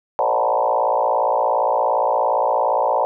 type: tone with frequency modulation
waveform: sine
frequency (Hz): 739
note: F#5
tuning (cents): -2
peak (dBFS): -15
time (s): 0.19-3.05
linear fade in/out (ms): 0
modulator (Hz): 57.3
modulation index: 4.1
effects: none